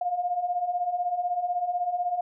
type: beating tone pair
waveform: sine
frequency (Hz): 698.5 / 714.5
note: F5 / F5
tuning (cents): 0 / +39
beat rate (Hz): 16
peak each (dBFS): -31 / -26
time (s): 0.01-2.21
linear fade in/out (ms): 5
effects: none